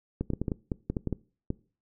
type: clicks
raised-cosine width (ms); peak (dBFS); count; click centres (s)
3; -16; 12; 0.21 / 0.303 / 0.335 / 0.416 / 0.482 / 0.518 / 0.718 / 0.9 / 0.968 / 1.073 / 1.127 / 1.504
effects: noise-tail reverb RT60 0.4 s tail -22 dB re dry